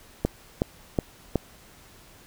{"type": "click train", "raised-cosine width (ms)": 2, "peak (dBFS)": -8, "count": 4, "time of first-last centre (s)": [0.25, 1.357], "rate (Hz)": 2.71, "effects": ["pink hiss -52 dBFS RMS until 2.26 s"]}